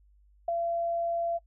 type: tone with ADSR envelope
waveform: sine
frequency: 680 Hz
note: F5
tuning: 46 cents flat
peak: -23 dBFS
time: 0.48-1.39 s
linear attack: 5 ms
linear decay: 10 ms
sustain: -4 dB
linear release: 28 ms
effects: noise-tail reverb RT60 0.1 s tail -23 dB re dry + added 50 Hz sine -58 dBFS peak until 1.46 s